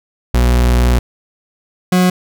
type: tone pair in turn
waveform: 40% pulse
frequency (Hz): 60.7 / 181.89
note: B1 / F#3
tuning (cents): -29 / -29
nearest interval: octave + perfect fifth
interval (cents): 1900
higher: second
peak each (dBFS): -8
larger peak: neither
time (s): 0.34-0.99 / 1.92-2.1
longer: first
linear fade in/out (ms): 5
effects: none